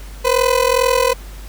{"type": "ring-modulated tone", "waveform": "30% pulse", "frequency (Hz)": 503, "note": "B4", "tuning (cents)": 32, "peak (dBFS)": -7, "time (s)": [0.24, 1.14], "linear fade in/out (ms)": 20, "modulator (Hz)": 21.2, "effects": ["added 49 Hz sine -31 dBFS peak until 1.48 s", "pink hiss -41 dBFS RMS until 1.48 s"]}